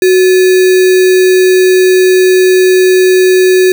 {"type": "tone with sample-and-hold", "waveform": "sine", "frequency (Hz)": 370, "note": "F#4", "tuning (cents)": 0, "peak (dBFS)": -3, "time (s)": [0.02, 3.72], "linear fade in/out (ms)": 2, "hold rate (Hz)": 2100, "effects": []}